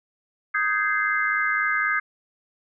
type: chord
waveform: sine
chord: Ab major seventh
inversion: second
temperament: just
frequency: 1245.9 / 1557.4 / 1661.2 / 2077 Hz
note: Eb6 / G6 / Ab6 / C7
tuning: +2 / -12 / 0 / -13 cents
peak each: -26 dBFS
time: 0.54-2 s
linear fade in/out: 10 ms
effects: none